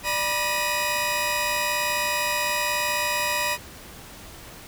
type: tone cluster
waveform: sawtooth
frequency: 594 / 975 / 1891 / 2496 Hz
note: D5 / B5 / A#6 / D#7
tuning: +20 / -23 / +24 / +5 cents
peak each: -27 / -23 / -28 / -24 dBFS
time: 0.03-3.58 s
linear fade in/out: 50 ms
effects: pink hiss -43 dBFS RMS until 4.67 s